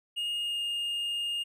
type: tone with pitch glide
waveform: triangle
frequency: 2851 to 2833 Hz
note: F7 to F7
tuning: +35 to +24 cents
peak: -28 dBFS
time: 0.16-1.44 s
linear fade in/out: 20 ms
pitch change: -11 cents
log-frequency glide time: 0.41-0.6 s
effects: none